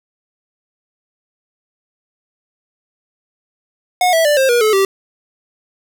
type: tone with pitch steps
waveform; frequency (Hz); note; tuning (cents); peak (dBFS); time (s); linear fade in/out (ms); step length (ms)
square; 726 / 654.3 / 589.7 / 531.5 / 479 / 431.7 / 389.1; F#5 / E5 / D5 / C5 / A#4 / A4 / G4; -33 / -13 / +7 / +27 / +47 / -33 / -13; -11; 4.01-4.85; 2; 120
effects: 8-bit